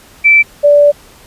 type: tone pair in turn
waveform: sine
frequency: 2327 / 581.8 Hz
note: D7 / D5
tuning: -17 / -16 cents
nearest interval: 2 octaves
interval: 2399 cents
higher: first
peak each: -3 dBFS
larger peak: neither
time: 0.24-0.43 / 0.63-0.92 s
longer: second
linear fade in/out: 20 ms
effects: pink hiss -41 dBFS RMS until 1.26 s + resampled to 32000 Hz